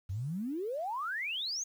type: exponential sweep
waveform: sine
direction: up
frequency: 87.31 to 6720 Hz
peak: -33 dBFS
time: 0.09-1.64 s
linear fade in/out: 10 ms
effects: 10-bit